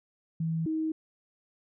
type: tone pair in turn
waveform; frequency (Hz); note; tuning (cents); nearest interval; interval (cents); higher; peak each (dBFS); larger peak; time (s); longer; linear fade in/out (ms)
sine; 162.5 / 316.5; E3 / D#4; -24 / +30; octave; 1154; second; -27; neither; 0.4-0.66 / 0.66-0.92; neither; 5
effects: none